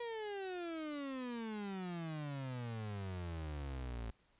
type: exponential sweep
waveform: 35% pulse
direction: down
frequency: 481.5 to 55 Hz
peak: -39 dBFS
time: 0-4.11 s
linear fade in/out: 5 ms
effects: pink hiss -73 dBFS RMS until 4.39 s + resampled to 8000 Hz